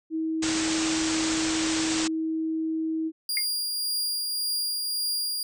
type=tone; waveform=sine; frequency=320 Hz; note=D#4; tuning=49 cents sharp; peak=-25 dBFS; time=0.1-3.12 s; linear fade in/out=50 ms
type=low-pass noise; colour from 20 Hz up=white; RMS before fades=-30 dBFS; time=0.42-2.08 s; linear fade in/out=10 ms; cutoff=8300 Hz; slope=96 dB/octave
type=tone with tremolo; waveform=sawtooth; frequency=4817 Hz; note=D8; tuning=43 cents sharp; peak=-22 dBFS; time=3.29-5.43 s; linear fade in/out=2 ms; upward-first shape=triangle; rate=1.8 Hz; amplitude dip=30%
type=tone with exponential decay; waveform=sine; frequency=2130 Hz; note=C7; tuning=30 cents sharp; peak=-21 dBFS; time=3.37-3.46 s; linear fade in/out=1 ms; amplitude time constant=18 ms
effects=none